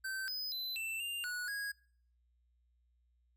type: tone with pitch steps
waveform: square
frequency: 1547 / 5020 / 4027 / 2668 / 2796 / 1467 / 1650 Hz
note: G6 / D#8 / B7 / E7 / F7 / F#6 / G#6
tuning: -23 / +15 / +33 / +20 / +1 / -15 / -12 cents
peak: -38 dBFS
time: 0.04-1.72 s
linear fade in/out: 10 ms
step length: 240 ms
effects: noise-tail reverb RT60 0.6 s tail -24 dB re dry + added 60 Hz sine -70 dBFS peak until 3.36 s